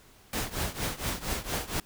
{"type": "noise with tremolo", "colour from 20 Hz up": "pink", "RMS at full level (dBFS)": -29, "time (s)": [0.33, 1.8], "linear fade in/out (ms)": 2, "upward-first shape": "triangle", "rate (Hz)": 4.3, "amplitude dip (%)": 90, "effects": ["pink hiss -57 dBFS RMS until 1.85 s"]}